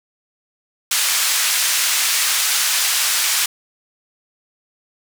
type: band-pass noise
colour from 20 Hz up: white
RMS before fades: -18 dBFS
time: 0.91-3.46 s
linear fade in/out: 5 ms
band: 1300 to 9700 Hz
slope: 12 dB/octave
effects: none